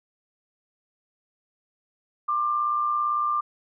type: tone pair together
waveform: sine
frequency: 1072.2 / 1190 Hz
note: C6 / D6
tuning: +42 / +22 cents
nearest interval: major second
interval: 180 cents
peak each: -32 / -22 dBFS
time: 2.28-3.41 s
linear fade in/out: 10 ms
effects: none